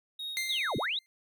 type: tone with tremolo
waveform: triangle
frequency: 3752 Hz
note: A#7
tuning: 11 cents sharp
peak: -33 dBFS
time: 0.19-0.86 s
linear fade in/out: 5 ms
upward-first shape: sine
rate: 3.1 Hz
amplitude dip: 55%
type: tone with exponential decay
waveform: sawtooth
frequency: 2093 Hz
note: C7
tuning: in tune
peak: -25 dBFS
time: 0.37-1.06 s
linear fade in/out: 0 ms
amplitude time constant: 150 ms
type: linear two-way sweep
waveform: sine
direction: down then up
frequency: 4027 to 79.1 to 4027 Hz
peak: -29 dBFS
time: 0.49-0.99 s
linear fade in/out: 5 ms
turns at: 0.77 s
effects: none